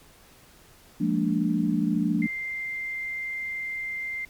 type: chord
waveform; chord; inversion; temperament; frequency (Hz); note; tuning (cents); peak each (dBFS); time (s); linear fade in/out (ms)
sine; Bb dominant seventh; second; equal with one note detuned; 174.61 / 207.7 / 229.3 / 293.7; F3 / Ab3 / Bb3 / D4; 0 / 0 / -28 / 0; -27; 1-2.27; 10
type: tone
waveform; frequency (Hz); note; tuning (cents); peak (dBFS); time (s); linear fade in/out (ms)
sine; 2093; C7; 0; -29; 2.22-4.25; 2
effects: pink hiss -54 dBFS RMS until 4.29 s + MP3 96 kbps